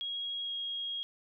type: tone with pitch glide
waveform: sine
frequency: 3296 to 3275 Hz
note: G#7 to G#7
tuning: -14 to -25 cents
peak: -34 dBFS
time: 0.01-1.03 s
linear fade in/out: 0 ms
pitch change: -11 cents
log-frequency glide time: 0.43-0.51 s
effects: none